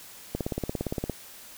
click train, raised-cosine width 2 ms, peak -15 dBFS, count 14, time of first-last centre 0.35-1.097 s, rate 17.4 Hz, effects white hiss -47 dBFS RMS until 1.57 s

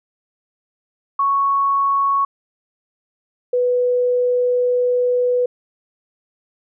sine tone pair in turn, 1108.7 / 493.9 Hz, C#6 / B4, 0 / 0 cents, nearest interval octave + major second, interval 1400 cents, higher first, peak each -14 dBFS, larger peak neither, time 1.19-2.25 / 3.53-5.46 s, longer second, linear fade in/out 5 ms, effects none

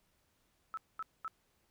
sine tone bursts, 1308 Hz, E6, 14 cents flat, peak -37 dBFS, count 3, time 0.74-1.279 s, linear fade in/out 0 ms, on 33 ms, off 220 ms, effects pink hiss -75 dBFS RMS until 1.7 s

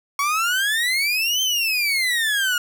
30% pulse exponential two-way sweep, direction up then down, 1110 to 3136 to 1419 Hz, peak -16 dBFS, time 0.19-2.58 s, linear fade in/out 2 ms, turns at 1.42 s, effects none

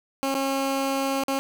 15% pulse tone with dropouts, 271.6 Hz, C#4, 35 cents flat, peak -17 dBFS, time 0.23-1.39 s, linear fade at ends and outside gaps 0 ms, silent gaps 0.343-0.35 / 1.236-1.282 s, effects 9-bit

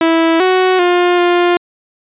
sawtooth tone with pitch steps, 328.2 / 371.2 / 354.3 / 351.4 Hz, E4 / F#4 / F4 / F4, -8 / +6 / +25 / +11 cents, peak -5 dBFS, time 0.01-1.57 s, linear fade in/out 2 ms, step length 390 ms, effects resampled to 8000 Hz

